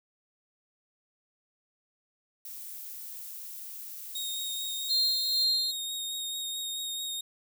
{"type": "noise", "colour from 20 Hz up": "violet", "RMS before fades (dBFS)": -42, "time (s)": [2.45, 5.44], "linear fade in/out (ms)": 2}
{"type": "tone with vibrato", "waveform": "sawtooth", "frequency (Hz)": 3729, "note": "A#7", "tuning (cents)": 0, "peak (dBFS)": -30, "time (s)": [4.15, 7.21], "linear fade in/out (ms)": 5, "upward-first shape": "sine", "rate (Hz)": 4.6, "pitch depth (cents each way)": 16}
{"type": "tone with tremolo", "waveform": "sine", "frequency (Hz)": 4186, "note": "C8", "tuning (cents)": 0, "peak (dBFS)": -23, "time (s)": [4.89, 5.72], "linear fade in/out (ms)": 20, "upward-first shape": "sine", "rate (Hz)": 2.2, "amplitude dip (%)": 50}
{"effects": []}